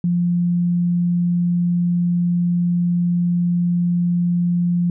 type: tone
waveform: sine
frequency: 174.61 Hz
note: F3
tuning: in tune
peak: -15 dBFS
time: 0.04-4.9 s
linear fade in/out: 2 ms
effects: none